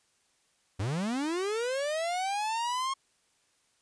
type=linear sweep; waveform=45% pulse; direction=up; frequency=87.31 to 1086 Hz; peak=-29 dBFS; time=0.79-2.94 s; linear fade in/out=10 ms; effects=white hiss -70 dBFS RMS until 3.81 s + resampled to 22050 Hz